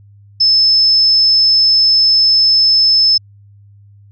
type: tone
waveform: sine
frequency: 5240 Hz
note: E8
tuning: 11 cents flat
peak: -7 dBFS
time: 0.4-3.18 s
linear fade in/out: 10 ms
effects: added 101 Hz sine -40 dBFS peak until 4.11 s